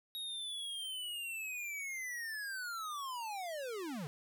square linear sweep, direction down, 3787 to 132.7 Hz, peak -40 dBFS, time 0.15-4.07 s, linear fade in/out 0 ms, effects none

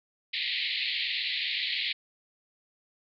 white band-pass noise, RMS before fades -31 dBFS, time 0.33-1.93 s, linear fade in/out 10 ms, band 1900 to 4400 Hz, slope 96 dB/octave, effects none

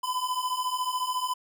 square beating tone pair, 1000 / 1014 Hz, B5 / B5, +21 / +45 cents, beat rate 14 Hz, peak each -32 / -30 dBFS, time 0.03-1.34 s, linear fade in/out 10 ms, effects none

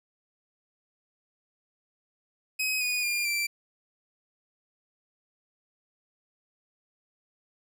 sawtooth tone with pitch steps, 2533 / 2469 / 2407 / 2347 Hz, D#7 / D#7 / D7 / D7, +30 / -14 / +42 / -2 cents, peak -23 dBFS, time 2.59-3.47 s, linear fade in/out 10 ms, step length 220 ms, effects none

